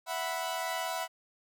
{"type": "chord", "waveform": "sawtooth", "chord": "E suspended second", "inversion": "none", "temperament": "equal", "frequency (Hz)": [659.3, 740, 987.8], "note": ["E5", "F#5", "B5"], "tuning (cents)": [0, 0, 0], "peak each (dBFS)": -33, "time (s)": [0.06, 1.08], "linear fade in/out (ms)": 50, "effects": []}